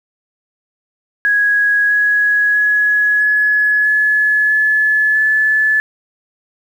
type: tone with pitch steps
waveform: sine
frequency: 1661.2 / 1672.8 / 1684.4 / 1696.1 / 1707.9 / 1719.8 / 1731.7 Hz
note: G#6 / G#6 / G#6 / G#6 / G#6 / A6 / A6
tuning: 0 / +12 / +24 / +36 / +48 / -40 / -28 cents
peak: -10 dBFS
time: 1.25-5.8 s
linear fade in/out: 0 ms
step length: 650 ms
effects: 7-bit